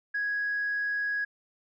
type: tone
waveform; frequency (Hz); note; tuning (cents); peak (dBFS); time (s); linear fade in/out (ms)
sine; 1661.2; G#6; 0; -26; 0.14-1.25; 10
effects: tanh soft clip ceiling -23 dBFS